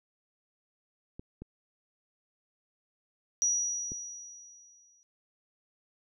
clicks, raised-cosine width 3 ms, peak -29 dBFS, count 3, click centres 1.195 / 1.42 / 3.919 s
sine tone with exponential decay, 5810 Hz, F#8, 32 cents flat, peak -23 dBFS, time 3.42-5.03 s, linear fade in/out 0 ms, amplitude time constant 350 ms
effects none

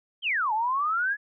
sine exponential two-way sweep, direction down then up, 3268 to 840 to 1723 Hz, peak -23 dBFS, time 0.22-1.17 s, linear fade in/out 50 ms, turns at 0.53 s, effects none

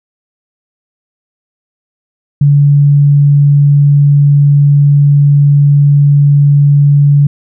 sine tone, 143.5 Hz, D3, 40 cents flat, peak -3 dBFS, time 2.41-7.27 s, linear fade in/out 5 ms, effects none

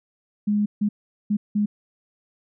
sine tone bursts at uneven times, 207.7 Hz, G#3, in tune, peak -18 dBFS, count 4, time 0.47-0.66 / 0.81-0.89 / 1.3-1.37 / 1.55-1.66 s, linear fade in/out 10 ms, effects none

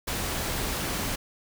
pink noise, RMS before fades -30 dBFS, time 0.07-1.16 s, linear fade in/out 10 ms, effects none

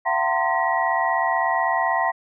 sine tone cluster, 681 / 757 / 910 / 1039 / 1917 Hz, F5 / F#5 / A#5 / C6 / A#6, -44 / +39 / -42 / -12 / +48 cents, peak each -25 dBFS, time 0.05-2.12 s, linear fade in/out 20 ms, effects none

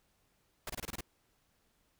pink noise bursts, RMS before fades -40 dBFS, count 7, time 0.67-1.008 s, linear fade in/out 2 ms, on 26 ms, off 26 ms, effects pink hiss -74 dBFS RMS until 1.99 s

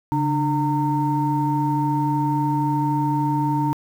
sine tone cluster, 141.6 / 297.8 / 917 Hz, C#3 / D4 / A#5, +37 / +24 / -29 cents, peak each -22 dBFS, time 0.12-3.73 s, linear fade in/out 0 ms, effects tanh soft clip ceiling -10 dBFS + 8-bit

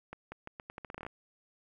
accelerating click train, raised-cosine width 0.5 ms, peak -27 dBFS, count 14, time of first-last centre 0.13-1.065 s, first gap 190 ms, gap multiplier 0.81, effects 11-bit

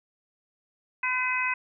harmonic tone, 507 Hz, B4, 45 cents sharp, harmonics 2 / 3 / 4 / 5, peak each -31 / -32 / -30 / -28 dBFS, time 1.03-1.54 s, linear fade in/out 5 ms, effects none

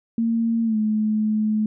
sine tone with pitch glide, 229 to 214.9 Hz, A#3 to A3, -31 to -41 cents, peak -18 dBFS, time 0.18-1.66 s, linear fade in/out 2 ms, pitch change -110 cents, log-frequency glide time 0.64-0.77 s, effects none

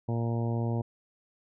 harmonic tone, 116.54 Hz, A#2, in tune, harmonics 1 / 2 / 3 / 4 / 5 / 6 / 7 / 8, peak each -28 / -34 / -38 / -40 / -42 / -44 / -45 / -46 dBFS, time 0.08-0.82 s, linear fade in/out 10 ms, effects none

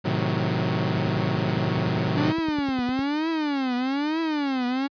sawtooth chord, A diminished seventh, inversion none, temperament equal with one note detuned, 110 / 130.81 / 158.28 / 185 Hz, A2 / C3 / Eb3 / Gb3, 0 / 0 / +30 / 0 cents, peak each -24 dBFS, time 0.04-2.33 s, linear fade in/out 20 ms
click train, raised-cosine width 3 ms, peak -20 dBFS, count 21, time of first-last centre 0.97-2.99 s, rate 9.9 Hz
45% pulse tone with vibrato, 283.6 Hz, C#4, 40 cents sharp, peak -23 dBFS, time 2.16-4.88 s, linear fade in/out 20 ms, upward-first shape triangle, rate 1.1 Hz, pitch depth 270 cents each way
effects high-pass 60 Hz 12 dB/octave + resampled to 11025 Hz

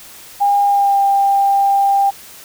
sine tone with pitch glide, 808 to 794.1 Hz, G#5 to G5, -48 to +22 cents, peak -10 dBFS, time 0.4-2.11 s, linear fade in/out 20 ms, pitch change -30 cents, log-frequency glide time 0.65-1 s, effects white hiss -38 dBFS RMS until 2.44 s

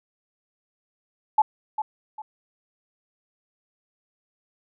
sine tone with echo, 861 Hz, A5, 38 cents flat, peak -13 dBFS, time 1.38-1.42 s, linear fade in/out 5 ms, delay 400 ms, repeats 2, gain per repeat -10 dB, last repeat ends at 2.22 s, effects none

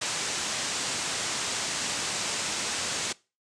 white low-pass noise, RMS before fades -31 dBFS, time 0.01-3.13 s, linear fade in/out 10 ms, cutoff 8400 Hz, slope 48 dB/octave, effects noise-tail reverb RT60 0.3 s tail -22 dB re dry + high-pass 100 Hz 12 dB/octave

